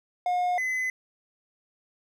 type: tone pair in turn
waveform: triangle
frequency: 718 / 2026 Hz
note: F5 / B6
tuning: +48 / +44 cents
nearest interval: octave + tritone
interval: 1796 cents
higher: second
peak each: -21 / -24 dBFS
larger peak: first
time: 0.26-0.58 / 0.58-0.9 s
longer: neither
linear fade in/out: 2 ms
effects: none